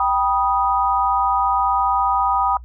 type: chord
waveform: sine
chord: G augmented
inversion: none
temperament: equal with one note detuned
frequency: 784 / 974.7 / 1244.5 Hz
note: G5 / B5 / D#6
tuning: 0 / -23 / 0 cents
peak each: -20 dBFS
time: 0-2.57 s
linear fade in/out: 2 ms
effects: noise-tail reverb RT60 0.1 s tail -23 dB re dry + added 60 Hz sine -35 dBFS peak until 2.64 s